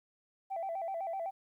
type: tone with vibrato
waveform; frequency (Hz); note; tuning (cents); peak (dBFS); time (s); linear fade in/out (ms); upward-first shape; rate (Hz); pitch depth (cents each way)
sine; 719; F#5; -50; -33; 0.5-1.31; 20; square; 7.9; 130
effects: tanh soft clip ceiling -31 dBFS + 12-bit